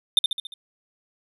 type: tone with echo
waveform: triangle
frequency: 3594 Hz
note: A7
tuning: 36 cents sharp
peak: -11 dBFS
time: 0.17-0.19 s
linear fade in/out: 2 ms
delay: 70 ms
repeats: 5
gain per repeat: -5 dB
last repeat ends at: 0.54 s
effects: none